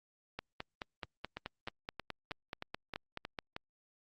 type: two click trains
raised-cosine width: 0.3 ms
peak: -23 / -24 dBFS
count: 15 / 8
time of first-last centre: 0.39-3.388 / 1.37-3.564 s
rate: 4.67 / 3.19 Hz
effects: Opus 48 kbps